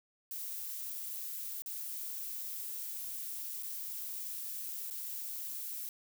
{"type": "noise with dropouts", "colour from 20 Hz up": "violet", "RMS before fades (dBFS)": -41, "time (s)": [0.31, 5.89], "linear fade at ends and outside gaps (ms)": 1, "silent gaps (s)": [[1.621, 1.66], [3.626, 3.632], [4.901, 4.908]], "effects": []}